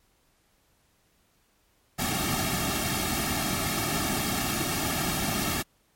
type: noise with comb filter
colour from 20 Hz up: pink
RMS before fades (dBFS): -28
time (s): 1.98-5.63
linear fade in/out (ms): 20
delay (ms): 2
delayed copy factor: -1
effects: pink hiss -67 dBFS RMS until 5.95 s + MP3 64 kbps